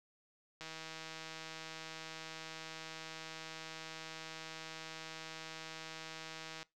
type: click train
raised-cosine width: 0.2 ms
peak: -29 dBFS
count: 964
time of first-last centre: 0.61-6.629 s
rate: 160 Hz
effects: noise-tail reverb RT60 0.2 s tail -21 dB re dry